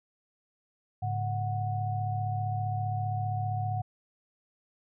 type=tone cluster; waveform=sine; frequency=107.1 / 142.3 / 736 Hz; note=A2 / C#3 / F#5; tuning=-46 / +46 / -9 cents; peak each=-30 / -38 / -33 dBFS; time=1.02-3.82 s; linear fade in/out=10 ms; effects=none